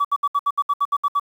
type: tone bursts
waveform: sine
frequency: 1143 Hz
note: D6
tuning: 47 cents flat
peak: -14 dBFS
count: 11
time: 0-1.198 s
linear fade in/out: 10 ms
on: 48 ms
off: 67 ms
effects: tanh soft clip ceiling -13 dBFS + 8-bit